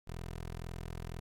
15% pulse tone, 42 Hz, E1, 33 cents sharp, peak -34 dBFS, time 0.07-1.2 s, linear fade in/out 10 ms, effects AAC 64 kbps

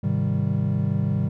triangle chord, Ab major seventh, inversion none, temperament equal, 103.83 / 130.81 / 155.56 / 196 Hz, Ab2 / C3 / Eb3 / G3, 0 / 0 / 0 / 0 cents, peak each -24 dBFS, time 0.03-1.29 s, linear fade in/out 10 ms, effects none

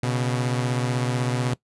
sawtooth beating tone pair, 123.47 / 139.47 Hz, B2 / C#3, 0 / +11 cents, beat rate 16 Hz, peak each -19 / -25 dBFS, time 0.03-1.54 s, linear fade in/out 5 ms, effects noise-tail reverb RT60 0.1 s tail -20 dB re dry + resampled to 24000 Hz

